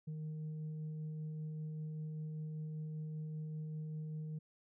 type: tone with frequency modulation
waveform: sine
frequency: 155.56 Hz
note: D#3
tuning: in tune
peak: -40 dBFS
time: 0.07-4.39 s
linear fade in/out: 10 ms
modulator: 306 Hz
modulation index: 0.21
effects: none